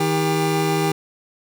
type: tone pair together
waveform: 25% pulse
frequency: 158.58 / 400 Hz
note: D#3 / G4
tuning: +33 / +35 cents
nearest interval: octave + major third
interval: 1602 cents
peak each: -17 dBFS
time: 0-0.92 s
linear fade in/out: 5 ms
effects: none